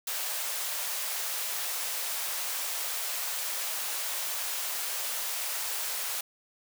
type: high-pass noise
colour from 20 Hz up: white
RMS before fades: -33 dBFS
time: 0.07-6.21 s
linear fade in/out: 5 ms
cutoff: 520 Hz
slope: 24 dB/octave
effects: none